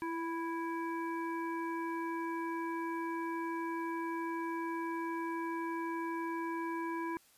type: harmonic tone with a mistuned harmonic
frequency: 329.6 Hz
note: E4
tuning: in tune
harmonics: 1 / 3 / 5 / 7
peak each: -37 / -39 / -46 / -50 dBFS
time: 0.02-7.17 s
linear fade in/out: 0 ms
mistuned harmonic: 1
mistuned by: +20 cents
effects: white hiss -65 dBFS RMS until 7.37 s + resampled to 32000 Hz